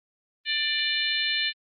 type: harmonic tone with a mistuned harmonic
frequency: 591 Hz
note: D5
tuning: 11 cents sharp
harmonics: 3 / 4 / 5 / 6 / 7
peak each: -30 / -30 / -30 / -30 / -30 dBFS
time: 0.45-1.53 s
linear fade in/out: 50 ms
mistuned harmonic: 6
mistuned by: +22 cents
effects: Opus 32 kbps